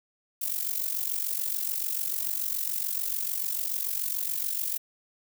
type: noise with amplitude modulation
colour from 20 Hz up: violet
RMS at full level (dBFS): -27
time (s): 0.41-4.78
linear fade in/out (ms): 10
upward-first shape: sine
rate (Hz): 46.9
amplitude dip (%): 75
effects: none